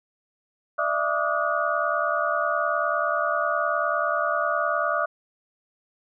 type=tone cluster; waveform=sine; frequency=598 / 668 / 1162 / 1241 / 1447 Hz; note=D5 / E5 / D6 / D#6 / F#6; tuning=+31 / +23 / -19 / -5 / -39 cents; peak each=-28 dBFS; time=0.78-5.06 s; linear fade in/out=10 ms; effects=none